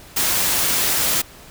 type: noise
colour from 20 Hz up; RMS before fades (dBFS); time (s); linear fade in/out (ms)
white; -19; 0.16-1.22; 10
effects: pink hiss -43 dBFS RMS until 1.5 s